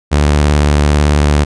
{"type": "tone with vibrato", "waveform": "sawtooth", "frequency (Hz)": 73.6, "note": "D2", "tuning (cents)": 4, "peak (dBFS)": -4, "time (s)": [0.11, 1.45], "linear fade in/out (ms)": 20, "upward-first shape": "square", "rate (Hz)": 18, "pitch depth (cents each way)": 43, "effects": ["resampled to 22050 Hz"]}